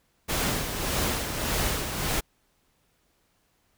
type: noise with tremolo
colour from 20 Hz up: pink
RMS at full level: -26 dBFS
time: 0.28-2.21 s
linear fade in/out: 20 ms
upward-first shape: sine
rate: 1.7 Hz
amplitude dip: 50%
effects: pink hiss -69 dBFS RMS until 3.77 s

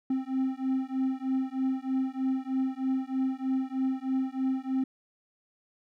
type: beating tone pair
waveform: triangle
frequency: 261.6 / 264.8 Hz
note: C4 / C4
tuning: 0 / +21 cents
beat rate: 3.2 Hz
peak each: -28 dBFS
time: 0.1-4.84 s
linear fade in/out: 5 ms
effects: none

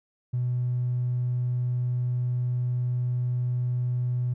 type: tone with tanh clipping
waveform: triangle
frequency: 123.6 Hz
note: B2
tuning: 2 cents sharp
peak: -23 dBFS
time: 0.33-4.34 s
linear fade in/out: 10 ms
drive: 1 dB
effects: none

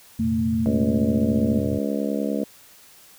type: tone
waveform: sine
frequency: 224.7 Hz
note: A3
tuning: 37 cents sharp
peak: -20 dBFS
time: 0.19-1.59 s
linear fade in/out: 10 ms
type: chord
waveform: sine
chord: F suspended fourth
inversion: none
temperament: equal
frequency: 87.31 / 116.54 / 130.81 Hz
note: F2 / Bb2 / C3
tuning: 0 / 0 / 0 cents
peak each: -29 / -31 / -33 dBFS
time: 0.19-1.79 s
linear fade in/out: 5 ms
type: harmonic tone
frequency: 70 Hz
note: C#2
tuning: 18 cents sharp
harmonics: 3 / 4 / 5 / 6 / 7 / 8 / 9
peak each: -26 / -27 / -34 / -35 / -30 / -33 / -33 dBFS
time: 0.66-2.44 s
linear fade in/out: 0 ms
effects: white hiss -50 dBFS RMS until 3.18 s

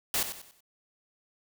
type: noise with echo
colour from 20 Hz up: white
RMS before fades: -28 dBFS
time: 0.14-0.23 s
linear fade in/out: 2 ms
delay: 94 ms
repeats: 4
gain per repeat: -9 dB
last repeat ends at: 0.606 s
effects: none

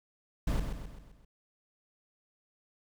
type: noise with echo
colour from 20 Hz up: brown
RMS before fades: -29 dBFS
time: 0.47-0.6 s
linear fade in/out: 5 ms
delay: 130 ms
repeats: 5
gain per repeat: -6 dB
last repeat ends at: 1.25 s
effects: none

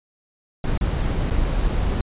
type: noise with dropouts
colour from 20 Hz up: brown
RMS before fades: -21 dBFS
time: 0.64-2.01 s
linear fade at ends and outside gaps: 2 ms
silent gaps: 0.777-0.81 / 1.302-1.307 s
effects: resampled to 8000 Hz

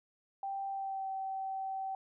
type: tone with pitch glide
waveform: sine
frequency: 784 to 770.1 Hz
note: G5 to G5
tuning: 0 to -31 cents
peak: -35 dBFS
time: 0.43-1.95 s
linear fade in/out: 2 ms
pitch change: -31 cents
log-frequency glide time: 0.69-1.08 s
effects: none

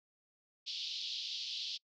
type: band-pass noise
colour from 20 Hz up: pink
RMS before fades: -41 dBFS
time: 0.66-1.78 s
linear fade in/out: 20 ms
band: 3100 to 5000 Hz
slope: 48 dB/octave
effects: noise-tail reverb RT60 0.1 s tail -26 dB re dry

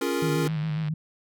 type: chord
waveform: square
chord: Bb minor seventh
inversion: first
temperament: equal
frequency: 277.2 / 349.2 / 415.3 / 466.2 Hz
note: Db4 / F4 / Ab4 / Bb4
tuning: 0 / 0 / 0 / 0 cents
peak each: -30 / -30 / -33 / -31 dBFS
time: 0.01-0.48 s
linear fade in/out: 5 ms
type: tone with vibrato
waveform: sine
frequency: 155.56 Hz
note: D#3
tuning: in tune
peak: -25 dBFS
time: 0.22-0.94 s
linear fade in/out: 5 ms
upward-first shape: square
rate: 7.3 Hz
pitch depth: 46 cents each way
type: click train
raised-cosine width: 0.3 ms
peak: -25 dBFS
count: 47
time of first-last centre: 0.45-0.884 s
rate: 106 Hz
effects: none

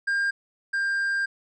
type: tone pair in turn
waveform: triangle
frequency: 1604 / 1594.9 Hz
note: G6 / G6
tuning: +39 / +29 cents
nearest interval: unison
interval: 10 cents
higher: first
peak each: -20 / -21 dBFS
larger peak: first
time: 0.07-0.31 / 0.73-1.26 s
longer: second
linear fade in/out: 10 ms
effects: resampled to 22050 Hz

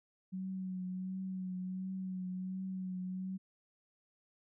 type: tone with vibrato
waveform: sine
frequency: 186.3 Hz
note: F#3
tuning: 12 cents sharp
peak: -37 dBFS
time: 0.32-3.38 s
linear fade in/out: 20 ms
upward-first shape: triangle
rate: 1.4 Hz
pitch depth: 32 cents each way
effects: none

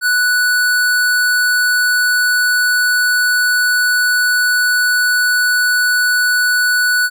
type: tone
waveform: square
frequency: 1480 Hz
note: F#6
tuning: in tune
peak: -12 dBFS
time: 0.01-7.1 s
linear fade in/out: 50 ms
effects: none

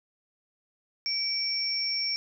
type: tone pair together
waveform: sine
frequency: 2300 / 5470 Hz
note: D7 / F8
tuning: -37 / -37 cents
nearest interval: octave + minor third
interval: 1500 cents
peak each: -35 / -27 dBFS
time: 1.06-2.16 s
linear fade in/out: 0 ms
effects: none

